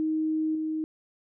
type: tone with level steps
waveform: sine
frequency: 313.7 Hz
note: D#4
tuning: 14 cents sharp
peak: -24 / -27 dBFS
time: 0-0.84 s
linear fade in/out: 0 ms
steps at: 0.55 s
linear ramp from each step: 2 ms
effects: none